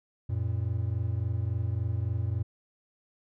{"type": "tone pair together", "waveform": "triangle", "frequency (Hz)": [90.6, 114.15], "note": ["F#2", "A#2"], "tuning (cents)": [-36, -36], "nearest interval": "major third", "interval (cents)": 400, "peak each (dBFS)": -28, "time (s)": [0.29, 2.43], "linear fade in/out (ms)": 10, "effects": []}